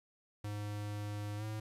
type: tone with pitch glide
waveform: square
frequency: 103.83 to 108.18 Hz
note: G#2 to A2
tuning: 0 to -29 cents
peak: -39 dBFS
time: 0.44-1.6 s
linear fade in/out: 5 ms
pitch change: +71 cents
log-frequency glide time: 1.37-1.44 s
effects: resampled to 32000 Hz + 11-bit